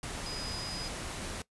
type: tone in noise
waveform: sine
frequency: 4967 Hz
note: D#8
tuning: 4 cents flat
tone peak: -39 dBFS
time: 0.26-0.88 s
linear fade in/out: 2 ms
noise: pink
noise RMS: -39 dBFS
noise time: 0.03-1.42 s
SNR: -3 dB
effects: noise-tail reverb RT60 0.1 s tail -19 dB re dry + resampled to 24000 Hz